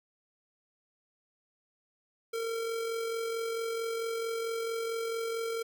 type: tone with amplitude modulation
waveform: square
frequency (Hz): 456.6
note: A#4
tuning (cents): -36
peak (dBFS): -31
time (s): 2.33-5.63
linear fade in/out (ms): 10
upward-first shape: sine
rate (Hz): 44.5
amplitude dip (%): 35
effects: none